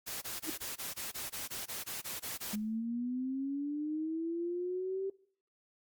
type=noise bursts; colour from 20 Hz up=white; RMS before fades=-40 dBFS; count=14; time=0.06-2.56 s; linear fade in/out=20 ms; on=160 ms; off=20 ms
type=tone with exponential growth; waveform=sine; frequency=315.8 Hz; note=D#4; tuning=26 cents sharp; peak=-31 dBFS; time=0.43-0.5 s; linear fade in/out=5 ms; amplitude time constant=15 ms
type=linear sweep; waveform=sine; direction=up; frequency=207.9 to 390.8 Hz; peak=-33 dBFS; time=2.53-5.1 s; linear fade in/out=5 ms
effects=noise-tail reverb RT60 0.6 s tail -22 dB re dry + Opus 48 kbps